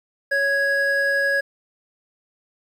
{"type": "tone pair together", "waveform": "triangle", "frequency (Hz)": [557.4, 1661.2], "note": ["C#5", "G#6"], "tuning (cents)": [9, 0], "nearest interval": "octave + perfect fifth", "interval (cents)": 1891, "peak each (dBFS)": [-22, -17], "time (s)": [0.31, 1.41], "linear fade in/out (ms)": 10, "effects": ["9-bit"]}